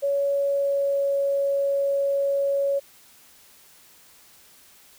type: tone with pitch glide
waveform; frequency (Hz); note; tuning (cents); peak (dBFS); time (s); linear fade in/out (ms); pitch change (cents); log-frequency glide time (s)
sine; 561 to 557.4; C#5 to C#5; +21 to +9; -20; 0.02-2.8; 20; -12; 0.3-1.16
effects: white hiss -53 dBFS RMS until 4.98 s